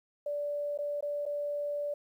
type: tone with dropouts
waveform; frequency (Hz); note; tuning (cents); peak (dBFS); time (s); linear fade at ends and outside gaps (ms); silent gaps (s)
sine; 582; D5; -16; -31; 0.26-1.94; 5; 0.776-0.787 / 1.008-1.025 / 1.255-1.262
effects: 11-bit